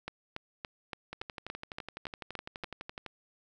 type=two click trains; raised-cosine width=0.3 ms; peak=-24 / -21 dBFS; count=24 / 10; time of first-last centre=1.13-3.063 / 0.08-2.637 s; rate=11.9 / 3.52 Hz; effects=none